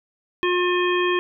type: harmonic tone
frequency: 357.5 Hz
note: F4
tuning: 41 cents sharp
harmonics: 1 / 3 / 5 / 7 / 9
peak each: -20 / -25 / -27 / -28 / -30 dBFS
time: 0.43-1.19 s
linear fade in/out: 0 ms
effects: none